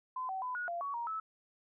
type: tone with pitch steps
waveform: sine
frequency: 1021 / 762 / 1004 / 1453 / 689 / 1123 / 941 / 1304 Hz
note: C6 / G5 / B5 / F#6 / F5 / C#6 / A#5 / E6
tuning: -43 / -49 / +28 / -32 / -24 / +22 / +16 / -19 cents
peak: -35 dBFS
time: 0.16-1.2 s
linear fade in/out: 5 ms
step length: 130 ms
effects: none